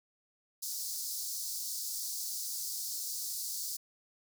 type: high-pass noise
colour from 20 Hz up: pink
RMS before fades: -38 dBFS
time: 0.62-3.77 s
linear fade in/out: 10 ms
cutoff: 4500 Hz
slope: 48 dB/octave
effects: none